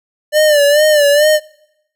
square tone with vibrato, 593 Hz, D5, 17 cents sharp, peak -8 dBFS, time 0.32-1.4 s, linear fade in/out 50 ms, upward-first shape sine, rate 2.3 Hz, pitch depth 70 cents each way, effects noise-tail reverb RT60 0.8 s tail -24 dB re dry

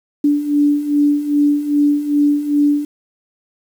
sine beating tone pair, 289.4 / 291.9 Hz, D4 / D4, -25 / -10 cents, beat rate 2.5 Hz, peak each -18 / -13 dBFS, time 0.24-2.85 s, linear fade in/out 5 ms, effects 7-bit

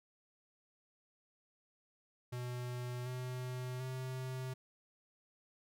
square tone with pitch steps, 123.5 / 126.46 / 129.49 Hz, B2 / B2 / C3, 0 / +41 / -18 cents, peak -40 dBFS, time 2.32-4.54 s, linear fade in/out 10 ms, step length 740 ms, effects none

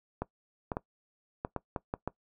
clicks, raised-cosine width 1 ms, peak -18 dBFS, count 8, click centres 0.22 / 0.718 / 0.769 / 1.449 / 1.563 / 1.762 / 1.939 / 2.076 s, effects noise-tail reverb RT60 0.1 s tail -20 dB re dry

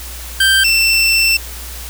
25% pulse tone pair in turn, 1569 / 2684 Hz, G6 / E7, +1 / +31 cents, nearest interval major sixth, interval 930 cents, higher second, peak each -5 / -6 dBFS, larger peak first, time 0.4-0.64 / 0.64-1.37 s, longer second, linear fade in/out 5 ms, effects added 60 Hz sine -29 dBFS peak until 1.89 s + white hiss -31 dBFS RMS until 1.89 s

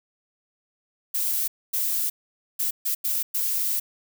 violet noise bursts at uneven times, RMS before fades -25 dBFS, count 6, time 1.14-1.48 / 1.73-2.1 / 2.59-2.71 / 2.85-2.95 / 3.04-3.23 / 3.34-3.8 s, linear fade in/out 10 ms, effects none

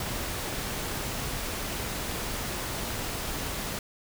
pink noise, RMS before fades -33 dBFS, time 0-3.79 s, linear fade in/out 2 ms, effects none

